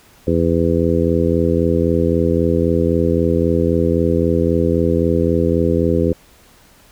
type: harmonic tone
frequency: 83.8 Hz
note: E2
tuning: 29 cents sharp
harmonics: 1 / 2 / 3 / 4 / 5 / 6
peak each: -20 / -20 / -20 / -20 / -20 / -20 dBFS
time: 0.27-6.13 s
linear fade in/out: 5 ms
effects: pink hiss -49 dBFS RMS until 6.91 s